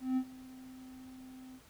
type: tone with ADSR envelope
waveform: triangle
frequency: 258.4 Hz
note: C4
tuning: 21 cents flat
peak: -25 dBFS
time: 0-1.61 s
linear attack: 170 ms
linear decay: 70 ms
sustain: -21 dB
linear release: 62 ms
effects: pink hiss -61 dBFS RMS until 1.69 s